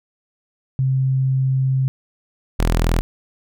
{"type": "tone pair in turn", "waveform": ["sine", "sawtooth"], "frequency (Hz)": [132.3, 41.37], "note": ["C3", "E1"], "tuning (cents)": [20, 7], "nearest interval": "octave + minor sixth", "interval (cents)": 2013, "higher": "first", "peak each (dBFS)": [-15, -11], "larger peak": "second", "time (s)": [[0.79, 1.88], [2.59, 3.01]], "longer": "first", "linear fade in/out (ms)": 0, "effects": []}